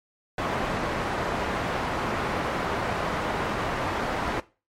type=low-pass noise; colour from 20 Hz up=white; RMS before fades=-28 dBFS; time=0.38-4.4 s; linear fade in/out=2 ms; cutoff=1200 Hz; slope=12 dB/octave; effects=noise-tail reverb RT60 0.3 s tail -18 dB re dry + MP3 64 kbps